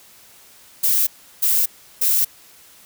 violet noise bursts, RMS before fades -17 dBFS, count 3, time 0.83-2.25 s, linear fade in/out 10 ms, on 240 ms, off 350 ms, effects white hiss -48 dBFS RMS until 2.85 s

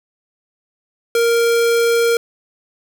square tone, 466.2 Hz, A#4, in tune, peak -13 dBFS, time 1.15-2.17 s, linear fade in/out 2 ms, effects none

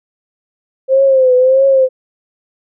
sine tone with vibrato, 523.3 Hz, C5, in tune, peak -6 dBFS, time 0.88-1.89 s, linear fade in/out 50 ms, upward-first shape triangle, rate 1.6 Hz, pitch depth 81 cents each way, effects none

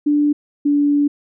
sine tone pair in turn, 293.7 / 289.2 Hz, D4 / D4, 0 / -27 cents, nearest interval unison, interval 27 cents, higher first, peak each -12 dBFS, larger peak neither, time 0.06-0.33 / 0.65-1.08 s, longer second, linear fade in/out 10 ms, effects none

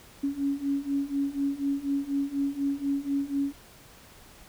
sine beating tone pair, 277.2 / 281.3 Hz, C#4 / C#4, 0 / +26 cents, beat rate 4.1 Hz, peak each -30 / -28 dBFS, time 0.23-3.53 s, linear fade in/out 10 ms, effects pink hiss -52 dBFS RMS until 4.48 s

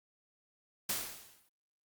white noise with exponential decay, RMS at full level -32 dBFS, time 0.89-1.49 s, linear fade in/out 5 ms, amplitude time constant 130 ms, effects Opus 48 kbps

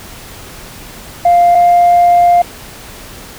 sine tone pair in turn, 698.5 / 700.9 Hz, F5 / F5, 0 / +6 cents, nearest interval unison, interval 6 cents, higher second, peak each -3 dBFS, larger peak neither, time 1.25-1.55 / 1.55-2.42 s, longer second, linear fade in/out 5 ms, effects tanh soft clip ceiling -2 dBFS + pink hiss -32 dBFS RMS until 3.38 s

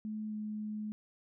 sine tone with pitch glide, 214.9 to 212.8 Hz, A3 to G#3, -41 to +42 cents, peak -36 dBFS, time 0.05-0.92 s, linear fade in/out 0 ms, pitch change -17 cents, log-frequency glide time 0.28-0.34 s, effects none

